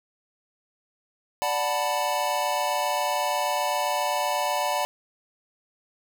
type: chord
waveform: square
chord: B minor seventh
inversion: first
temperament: equal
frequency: 587.3 / 740 / 880 / 987.8 Hz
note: D5 / F#5 / A5 / B5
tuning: 0 / 0 / 0 / 0 cents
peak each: -30 dBFS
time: 1.42-4.85 s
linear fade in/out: 0 ms
effects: none